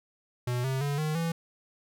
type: tone with pitch steps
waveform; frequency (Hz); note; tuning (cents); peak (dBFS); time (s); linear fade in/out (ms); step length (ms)
square; 123.1 / 132.7 / 143.05 / 154.2 / 166.23; B2 / C3 / D3 / D#3 / E3; -5 / +25 / -45 / -15 / +15; -28; 0.47-1.32; 5; 170
effects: none